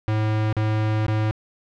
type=tone with dropouts; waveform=square; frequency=108.1 Hz; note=A2; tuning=30 cents flat; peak=-20 dBFS; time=0.08-1.31 s; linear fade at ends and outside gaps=0 ms; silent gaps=0.527-0.567 / 1.065-1.082 s; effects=low-pass 3000 Hz 12 dB/octave